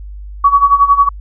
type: tone with tremolo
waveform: sine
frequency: 1130 Hz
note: C#6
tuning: 33 cents sharp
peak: -3 dBFS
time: 0.44-1.09 s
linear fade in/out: 5 ms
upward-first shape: sine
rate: 11 Hz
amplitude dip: 80%
effects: added 50 Hz sine -26 dBFS peak until 1.2 s